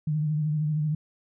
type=tone with vibrato; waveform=sine; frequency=152.3 Hz; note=D#3; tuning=37 cents flat; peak=-23 dBFS; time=0.07-0.95 s; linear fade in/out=5 ms; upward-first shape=sine; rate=13 Hz; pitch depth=47 cents each way; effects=none